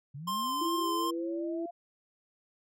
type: linear sweep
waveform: sine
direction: up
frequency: 130.81 to 698.5 Hz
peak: -39 dBFS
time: 0.14-1.71 s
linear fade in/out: 10 ms
type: tone with vibrato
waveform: square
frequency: 1046.5 Hz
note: C6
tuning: in tune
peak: -31 dBFS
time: 0.27-1.11 s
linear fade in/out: 10 ms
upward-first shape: sine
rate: 2.6 Hz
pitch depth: 19 cents each way
type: tone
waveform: sine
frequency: 335.7 Hz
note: E4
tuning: 32 cents sharp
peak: -32 dBFS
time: 0.61-1.66 s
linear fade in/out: 5 ms
effects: none